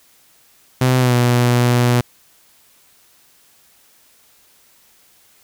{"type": "tone with pitch glide", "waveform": "sawtooth", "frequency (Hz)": [127.8, 121.96], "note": ["C3", "B2"], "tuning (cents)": [-40, -21], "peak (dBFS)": -8, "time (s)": [0.81, 2.01], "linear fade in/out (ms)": 5, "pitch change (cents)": -81, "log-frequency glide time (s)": [0.99, 1.15], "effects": ["white hiss -53 dBFS RMS until 5.43 s"]}